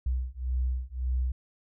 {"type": "beating tone pair", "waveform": "sine", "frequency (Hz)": [62.2, 64], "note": ["B1", "C2"], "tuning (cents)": [13, -38], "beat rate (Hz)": 1.8, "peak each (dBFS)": [-30, -30], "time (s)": [0.06, 1.32], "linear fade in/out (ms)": 5, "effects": []}